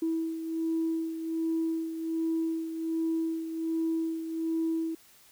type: beating tone pair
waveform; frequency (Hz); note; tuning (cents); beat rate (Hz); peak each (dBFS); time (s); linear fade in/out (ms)
sine; 325.5 / 326.8; E4 / E4; -22 / -15; 1.3; -28 / -35; 0.02-4.95; 5
effects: tanh soft clip ceiling -21 dBFS + white hiss -58 dBFS RMS until 5.31 s